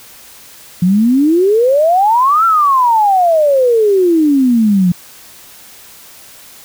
sine exponential two-way sweep, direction up then down, 172.6 to 1368 to 172.6 Hz, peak -7 dBFS, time 0.82-4.92 s, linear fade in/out 5 ms, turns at 2.45 s, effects white hiss -38 dBFS RMS until 6.64 s

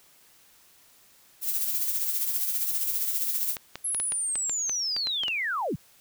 violet noise with tremolo, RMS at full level -26 dBFS, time 1.41-3.57 s, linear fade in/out 50 ms, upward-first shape sine, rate 15 Hz, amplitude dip 45%
clicks, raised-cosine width 0.2 ms, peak -17 dBFS, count 12, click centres 3.568 / 3.756 / 3.947 / 4 / 4.121 / 4.356 / 4.496 / 4.695 / 4.965 / 5.071 / 5.235 / 5.282 s
sine linear sweep, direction down, 11175 to 85 Hz, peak -26 dBFS, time 3.84-5.76 s, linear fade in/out 10 ms
effects white hiss -58 dBFS RMS until 6 s

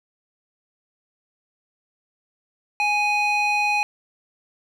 square tone with band-pass filter, 830.6 Hz, G#5, in tune, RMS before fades -21 dBFS, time 2.8-3.83 s, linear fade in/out 0 ms, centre 2000 Hz, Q 2.9, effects none

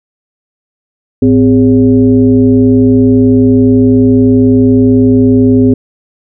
sine tone with frequency modulation, 257.1 Hz, C4, 30 cents flat, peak -3 dBFS, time 1.22-5.74 s, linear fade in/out 5 ms, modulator 152 Hz, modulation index 0.87, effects none

